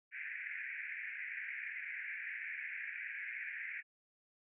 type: band-pass noise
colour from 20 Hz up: white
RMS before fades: -44 dBFS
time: 0.11-3.83 s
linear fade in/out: 50 ms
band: 1600 to 2400 Hz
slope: 96 dB/octave
effects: none